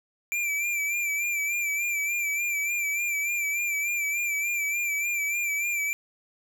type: tone with vibrato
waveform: square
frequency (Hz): 2349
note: D7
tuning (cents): 0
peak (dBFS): -26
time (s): 0.32-5.93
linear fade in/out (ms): 0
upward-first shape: sine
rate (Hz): 3.4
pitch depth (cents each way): 47
effects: none